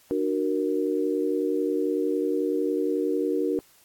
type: chord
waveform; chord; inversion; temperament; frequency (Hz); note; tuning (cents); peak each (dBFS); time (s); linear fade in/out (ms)
sine; D augmented; none; equal with one note detuned; 299 / 370 / 466.2; D4 / F#4 / A#4; +31 / 0 / 0; -27; 0.11-3.59; 0
effects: white hiss -58 dBFS RMS until 3.84 s + AAC 64 kbps